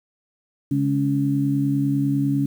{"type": "harmonic tone", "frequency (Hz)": 70, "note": "C#2", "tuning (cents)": 18, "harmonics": [2, 3, 4], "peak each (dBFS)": [-22, -30, -20], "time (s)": [0.71, 2.46], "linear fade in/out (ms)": 5, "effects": ["8-bit"]}